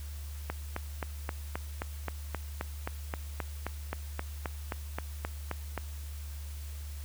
click train, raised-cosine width 0.5 ms, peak -18 dBFS, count 21, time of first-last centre 0.5-5.777 s, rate 3.79 Hz, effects added 73 Hz sine -38 dBFS peak until 7.04 s + white hiss -52 dBFS RMS until 7.04 s

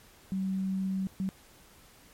sine tone bursts at uneven times, 190.7 Hz, G3, 47 cents flat, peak -28 dBFS, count 2, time 0.32-1.07 / 1.2-1.29 s, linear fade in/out 0 ms, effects pink hiss -57 dBFS RMS until 2.13 s + MP3 64 kbps

